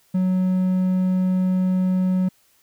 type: tone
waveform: triangle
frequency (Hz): 185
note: F#3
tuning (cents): 0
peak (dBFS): -15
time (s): 0.14-2.29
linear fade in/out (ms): 10
effects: white hiss -60 dBFS RMS until 2.62 s